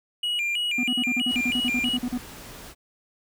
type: tone with vibrato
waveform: triangle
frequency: 2636 Hz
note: E7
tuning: 1 cent flat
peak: -22 dBFS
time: 0.23-1.97 s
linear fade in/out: 5 ms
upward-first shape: square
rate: 3.1 Hz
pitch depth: 170 cents each way
type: tone bursts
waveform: triangle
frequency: 246.9 Hz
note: B3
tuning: in tune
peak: -22 dBFS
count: 15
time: 0.78-2.179 s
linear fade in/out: 5 ms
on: 55 ms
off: 41 ms
type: noise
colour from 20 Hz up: pink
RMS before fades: -42 dBFS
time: 1.27-2.75 s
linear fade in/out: 50 ms
effects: none